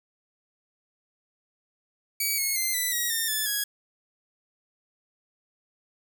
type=tone with pitch steps; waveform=5% pulse; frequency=2278 / 2178 / 2082 / 1990 / 1902.3 / 1818.5 / 1738.4 / 1661.8 Hz; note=C#7 / C#7 / C7 / B6 / A#6 / A#6 / A6 / G#6; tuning=+47 / -31 / -9 / +13 / +35 / -43 / -21 / +1 cents; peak=-15 dBFS; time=2.2-3.64 s; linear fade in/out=5 ms; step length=180 ms; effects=none